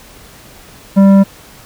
sine tone with tanh clipping, 196 Hz, G3, in tune, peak -5 dBFS, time 0.96-1.24 s, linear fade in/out 20 ms, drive 11 dB, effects pink hiss -39 dBFS RMS until 1.65 s

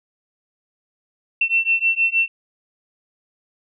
sine beating tone pair, 2695 / 2701.4 Hz, E7 / E7, +38 / +42 cents, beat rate 6.4 Hz, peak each -19 dBFS, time 1.41-2.28 s, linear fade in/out 5 ms, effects none

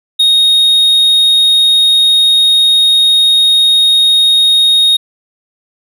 triangle tone, 3729 Hz, A#7, in tune, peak -4 dBFS, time 0.19-4.97 s, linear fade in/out 10 ms, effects none

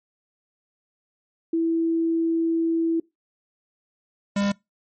sine / square tone pair in turn, 329.6 / 201.1 Hz, E4 / G3, 0 / +44 cents, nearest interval major sixth, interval 856 cents, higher first, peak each -19 / -21 dBFS, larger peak first, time 1.53-3 / 4.36-4.52 s, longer first, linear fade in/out 5 ms, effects noise-tail reverb RT60 0.2 s tail -23 dB re dry + MP3 32 kbps

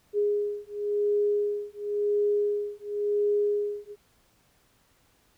sine beating tone pair, 412.3 / 413.24 Hz, G#4 / G#4, -13 / -9 cents, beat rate 0.94 Hz, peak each -27 dBFS, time 0.13-3.96 s, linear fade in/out 50 ms, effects pink hiss -65 dBFS RMS until 5.37 s

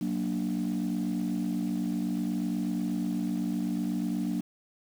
sine chord, Gb augmented, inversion none, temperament equal, 185 / 233.1 / 293.7 Hz, Gb3 / Bb3 / D4, 0 / 0 / 0 cents, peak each -30 / -30 / -31 dBFS, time 0.01-4.41 s, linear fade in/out 5 ms, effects tanh soft clip ceiling -23 dBFS + 8-bit

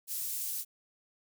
pink high-pass noise, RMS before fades -36 dBFS, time 0.07-0.65 s, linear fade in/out 50 ms, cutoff 9800 Hz, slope 12 dB/octave, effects none

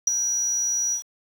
sine tone with ADSR envelope, 5820 Hz, F#8, 29 cents flat, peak -10 dBFS, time 0.07-1.03 s, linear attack 8 ms, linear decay 6 ms, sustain -11 dB, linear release 100 ms, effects tanh soft clip ceiling -11 dBFS + 7-bit

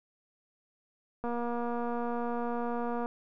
click train, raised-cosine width 1 ms, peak -22 dBFS, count 434, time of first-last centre 1.24-3.059 s, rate 238 Hz, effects none

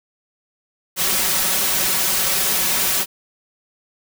white noise with comb filter, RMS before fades -19 dBFS, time 0.96-3.06 s, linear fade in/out 50 ms, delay 5.3 ms, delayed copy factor +0.75, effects none

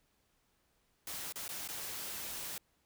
white noise with dropouts, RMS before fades -42 dBFS, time 1.07-2.58 s, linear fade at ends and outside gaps 2 ms, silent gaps 1.324-1.357 / 1.48-1.49 / 1.677-1.687 s, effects pink hiss -75 dBFS RMS until 2.85 s

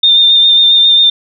sine tone with vibrato, 3621 Hz, A7, 49 cents sharp, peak -4 dBFS, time 0.03-1.1 s, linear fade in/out 5 ms, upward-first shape sine, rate 7.4 Hz, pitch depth 21 cents each way, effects none

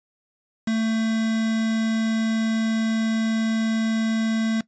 triangle tone with quantisation, 222.9 Hz, A3, 23 cents sharp, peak -18 dBFS, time 0.67-4.61 s, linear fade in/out 5 ms, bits 5, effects noise-tail reverb RT60 0.1 s tail -19 dB re dry + resampled to 16000 Hz

